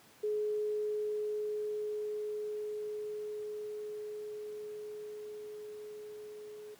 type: tone with level ramp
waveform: sine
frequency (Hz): 422.6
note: G#4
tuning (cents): +30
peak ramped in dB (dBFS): -30 to -45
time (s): 0.23-6.75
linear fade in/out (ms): 10
effects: pink hiss -60 dBFS RMS until 6.79 s + high-pass 150 Hz 12 dB/octave